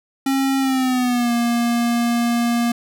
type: tone with pitch glide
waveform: square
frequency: 270.1 to 236.5 Hz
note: C#4 to A#3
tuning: -45 to +25 cents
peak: -17 dBFS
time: 0.26-2.72 s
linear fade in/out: 5 ms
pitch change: -230 cents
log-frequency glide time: 0.59-1.32 s
effects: none